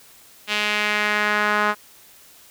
sawtooth tone with band-pass filter sweep, 209.4 Hz, G#3, 15 cents sharp, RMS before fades -21 dBFS, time 0.47-1.75 s, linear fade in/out 50 ms, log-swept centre 2900 to 1300 Hz, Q 2, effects white hiss -49 dBFS RMS until 2.5 s

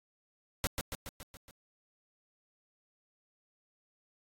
pink noise with echo, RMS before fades -31 dBFS, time 0.64-0.67 s, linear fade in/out 0 ms, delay 140 ms, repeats 6, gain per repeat -4 dB, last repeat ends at 1.51 s, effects AAC 64 kbps

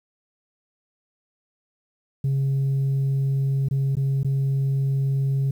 sine tone with dropouts, 136.4 Hz, C#3, 28 cents flat, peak -17 dBFS, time 2.24-5.51 s, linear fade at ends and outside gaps 5 ms, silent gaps 3.686-3.71 / 3.954-3.968 / 4.232-4.246 s, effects tanh soft clip ceiling -18 dBFS + 9-bit

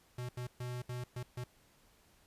square tone bursts at uneven times, 123.6 Hz, B2, 2 cents sharp, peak -39 dBFS, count 6, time 0.18-0.29 / 0.37-0.47 / 0.6-0.82 / 0.89-1.04 / 1.16-1.23 / 1.37-1.44 s, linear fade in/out 5 ms, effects pink hiss -67 dBFS RMS until 2.26 s + resampled to 32000 Hz

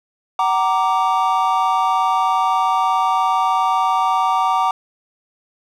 triangle chord, Gb augmented, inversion none, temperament equal with one note detuned, 755.5 / 932.3 / 1174.7 Hz, Gb5 / Bb5 / D6, +36 / 0 / 0 cents, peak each -17 dBFS, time 0.39-4.71 s, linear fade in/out 2 ms, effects none

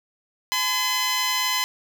10% pulse tone pair together, 846.4 / 1018 Hz, G#5 / C6, +33 / -48 cents, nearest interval minor third, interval 319 cents, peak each -23 / -13 dBFS, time 0.52-1.64 s, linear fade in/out 0 ms, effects none

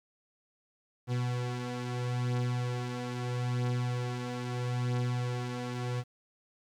40% pulse beating tone pair, 122.7 / 123.47 Hz, B2 / B2, -11 / 0 cents, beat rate 0.77 Hz, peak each -36 / -31 dBFS, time 1.07-6.04 s, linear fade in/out 50 ms, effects low-pass 7000 Hz 12 dB/octave + 10-bit

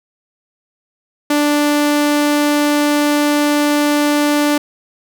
sawtooth tone, 293.7 Hz, D4, in tune, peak -8 dBFS, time 1.3-4.58 s, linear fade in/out 5 ms, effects none

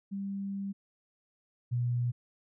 sine tone pair in turn, 197.4 / 121.47 Hz, G3 / B2, +12 / -28 cents, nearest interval minor sixth, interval 840 cents, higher first, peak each -33 / -27 dBFS, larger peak second, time 0.11-0.73 / 1.71-2.12 s, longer first, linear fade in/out 20 ms, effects none

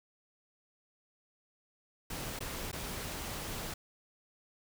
pink noise with dropouts, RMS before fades -40 dBFS, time 2.1-3.74 s, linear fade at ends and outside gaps 5 ms, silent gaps 2.391-2.405 / 2.716-2.728 s, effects none

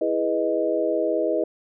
sine chord, E major seventh, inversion none, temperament equal, 329.6 / 415.3 / 493.9 / 622.3 Hz, E4 / G#4 / B4 / D#5, 0 / 0 / 0 / 0 cents, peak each -26 / -27 / -26 / -24 dBFS, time 0.01-1.44 s, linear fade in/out 5 ms, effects none

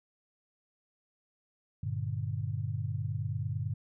sine chord, G minor, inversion none, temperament just, 98 / 117.6 / 147 Hz, G2 / Bb2 / D3, 0 / +16 / +2 cents, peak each -35 / -35 / -37 dBFS, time 1.83-3.74 s, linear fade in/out 5 ms, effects none

